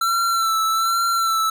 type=tone with vibrato; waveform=square; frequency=1341 Hz; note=E6; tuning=29 cents sharp; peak=-18 dBFS; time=0.01-1.5 s; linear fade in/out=5 ms; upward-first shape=sine; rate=1.2 Hz; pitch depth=35 cents each way; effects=none